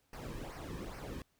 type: noise with flanger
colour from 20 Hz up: brown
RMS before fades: -44 dBFS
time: 0.13-1.22 s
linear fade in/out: 2 ms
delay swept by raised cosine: 0.27 to 1.47 ms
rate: 2.4 Hz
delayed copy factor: -0.7
effects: pink hiss -75 dBFS RMS until 1.39 s